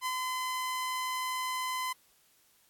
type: tone with ADSR envelope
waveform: sawtooth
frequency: 1021 Hz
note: C6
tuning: 43 cents flat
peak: -26 dBFS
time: 0.01-1.93 s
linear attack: 50 ms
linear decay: 48 ms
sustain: -2 dB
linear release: 8 ms
effects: white hiss -66 dBFS RMS until 2.69 s + AAC 64 kbps